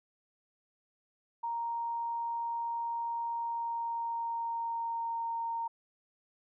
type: tone with pitch glide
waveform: sine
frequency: 932.3 to 922.7 Hz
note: A#5 to A#5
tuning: 0 to -18 cents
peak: -32 dBFS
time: 1.43-5.68 s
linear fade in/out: 10 ms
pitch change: -18 cents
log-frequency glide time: 3.33-5.22 s
effects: none